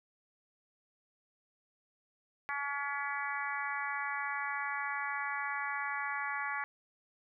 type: harmonic tone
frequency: 283.3 Hz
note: C#4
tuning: 38 cents sharp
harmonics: 3 / 4 / 5 / 6 / 7 / 8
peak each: -41 / -40 / -42 / -40 / -40 / -45 dBFS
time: 2.49-6.64 s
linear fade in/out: 0 ms
effects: none